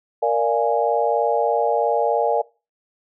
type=chord; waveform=sine; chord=Bb dominant seventh; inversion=none; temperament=equal with one note detuned; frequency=466.2 / 587.3 / 690.4 / 830.6 Hz; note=Bb4 / D5 / F5 / Ab5; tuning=0 / 0 / -20 / 0 cents; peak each=-21 / -22 / -23 / -22 dBFS; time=0.22-2.42 s; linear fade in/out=10 ms; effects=noise-tail reverb RT60 0.3 s tail -22 dB re dry